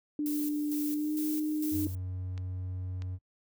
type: tone with pitch glide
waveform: sine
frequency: 297 to 305.3 Hz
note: D4 to D#4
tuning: +20 to -33 cents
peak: -28 dBFS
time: 0.19-1.87 s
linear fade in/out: 2 ms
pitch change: +47 cents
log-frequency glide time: 0.92-1.14 s
type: noise with tremolo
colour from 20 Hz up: violet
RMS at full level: -39 dBFS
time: 0.26-1.95 s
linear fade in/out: 0 ms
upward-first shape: square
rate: 2.2 Hz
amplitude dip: 65%
type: tone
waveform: triangle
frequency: 92 Hz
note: F#2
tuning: 9 cents flat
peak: -32 dBFS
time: 1.71-3.19 s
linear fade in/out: 50 ms
type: clicks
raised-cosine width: 0.2 ms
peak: -31 dBFS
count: 2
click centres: 2.378 / 3.021 s
effects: noise-tail reverb RT60 0.1 s tail -22 dB re dry